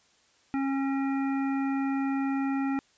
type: harmonic tone with a mistuned harmonic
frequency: 272.5 Hz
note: C#4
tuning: 29 cents flat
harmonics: 1 / 3 / 5 / 7 / 9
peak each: -26 / -36 / -40 / -43 / -45 dBFS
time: 0.54-2.79 s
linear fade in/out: 0 ms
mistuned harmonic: 9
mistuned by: -29 cents
effects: white hiss -64 dBFS RMS until 2.97 s + resampled to 16000 Hz